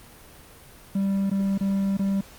triangle tone with dropouts, 196 Hz, G3, in tune, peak -19 dBFS, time 0.95-2.21 s, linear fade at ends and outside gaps 5 ms, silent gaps 1.299-1.313 / 1.579-1.608 / 1.971-1.992 s, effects pink hiss -48 dBFS RMS until 2.38 s + Opus 32 kbps

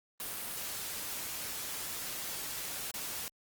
white noise with dropouts, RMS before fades -39 dBFS, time 0.2-3.28 s, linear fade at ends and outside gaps 0 ms, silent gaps 2.909-2.941 s, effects Opus 32 kbps

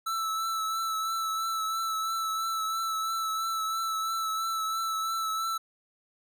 square tone with vibrato, 1318.5 Hz, E6, in tune, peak -29 dBFS, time 0.06-5.58 s, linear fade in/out 10 ms, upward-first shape triangle, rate 3 Hz, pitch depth 26 cents each way, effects none

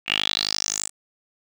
10% pulse tone with band-pass filter sweep, 51.6 Hz, G#1, 10 cents flat, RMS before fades -25 dBFS, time 0.06-0.9 s, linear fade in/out 50 ms, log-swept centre 2600 to 8300 Hz, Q 6.6, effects none

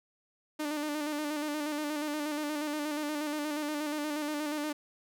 sawtooth tone with vibrato, 298.9 Hz, D4, 31 cents sharp, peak -28 dBFS, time 0.59-4.73 s, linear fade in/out 10 ms, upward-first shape square, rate 8.4 Hz, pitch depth 38 cents each way, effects none

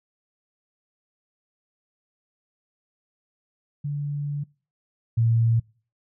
sine tone pair in turn, 144.7 / 114.85 Hz, D3 / A#2, -25 / -25 cents, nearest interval major third, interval 400 cents, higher first, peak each -25 / -17 dBFS, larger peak second, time 3.84-4.44 / 5.17-5.6 s, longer first, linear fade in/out 10 ms, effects noise-tail reverb RT60 0.4 s tail -25 dB re dry

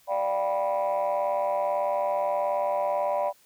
sine chord, G dominant seventh, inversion second, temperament just, 588 / 705.6 / 784 / 980 Hz, D5 / F5 / G5 / B5, +2 / +18 / 0 / -14 cents, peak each -25 / -30 / -30 / -29 dBFS, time 0.07-3.33 s, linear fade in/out 50 ms, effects tanh soft clip ceiling -18 dBFS + white hiss -60 dBFS RMS until 3.45 s

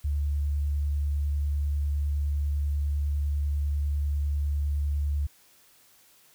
sine tone with vibrato, 72.4 Hz, D2, 24 cents flat, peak -24 dBFS, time 0.04-5.27 s, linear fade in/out 10 ms, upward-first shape sine, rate 10 Hz, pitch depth 11 cents each way, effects white hiss -59 dBFS RMS until 6.34 s

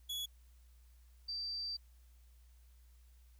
40% pulse / sine tone pair in turn, 3381 / 4668 Hz, G#7 / D8, +30 / -11 cents, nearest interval tritone, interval 559 cents, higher second, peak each -37 / -38 dBFS, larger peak first, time 0.09-0.26 / 1.28-1.77 s, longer second, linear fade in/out 10 ms, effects added 60 Hz sine -59 dBFS peak until 3.39 s + white hiss -74 dBFS RMS until 3.39 s

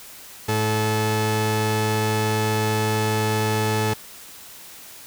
sawtooth tone pair together, 108.2 / 432.8 Hz, A2 / A4, -29 / -29 cents, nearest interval 2 octaves, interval 2400 cents, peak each -18 dBFS, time 0.48-3.94 s, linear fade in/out 10 ms, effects white hiss -42 dBFS RMS until 5.06 s

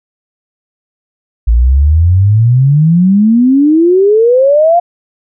sine exponential sweep, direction up, 54.6 to 711 Hz, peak -4 dBFS, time 1.47-4.8 s, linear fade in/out 10 ms, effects none

